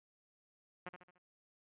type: tone with echo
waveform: 5% pulse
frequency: 180 Hz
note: F#3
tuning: 47 cents flat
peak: -31 dBFS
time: 0.86-0.89 s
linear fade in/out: 5 ms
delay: 73 ms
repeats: 4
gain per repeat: -7 dB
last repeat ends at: 1.182 s
effects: resampled to 8000 Hz